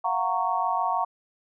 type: chord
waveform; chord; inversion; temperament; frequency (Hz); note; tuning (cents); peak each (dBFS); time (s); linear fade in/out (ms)
sine; Gb major seventh; third; just; 693.7 / 740 / 925 / 1110; F5 / Gb5 / Bb5 / Db6; -12 / 0 / -14 / +2; -31 / -28 / -27 / -28; 0.04-1.05; 10
effects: none